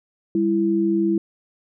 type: tone pair together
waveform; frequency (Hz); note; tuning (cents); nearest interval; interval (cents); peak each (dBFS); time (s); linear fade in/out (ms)
sine; 199.2 / 332.5; G3 / E4; +28 / +15; major sixth; 887; -22 / -18; 0.35-1.18; 2
effects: none